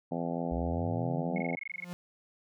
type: harmonic tone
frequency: 84.8 Hz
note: E2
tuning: 50 cents sharp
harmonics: 2 / 3 / 4 / 5 / 6 / 7 / 8 / 9 / 10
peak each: -36 / -36 / -43 / -43 / -40 / -41 / -41 / -42 / -47 dBFS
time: 0.11-1.56 s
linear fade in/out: 10 ms
type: exponential sweep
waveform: sine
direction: up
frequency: 62.1 to 205.2 Hz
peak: -33 dBFS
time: 0.51-1.42 s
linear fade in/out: 10 ms
type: tone bursts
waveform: sine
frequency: 2179 Hz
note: C#7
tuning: 30 cents flat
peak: -35 dBFS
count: 12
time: 1.36-1.844 s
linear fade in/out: 2 ms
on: 22 ms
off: 20 ms
type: tone with exponential growth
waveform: 45% pulse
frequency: 176.6 Hz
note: F3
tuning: 20 cents sharp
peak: -35 dBFS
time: 1.69-1.93 s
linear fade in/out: 0 ms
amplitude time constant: 51 ms
effects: none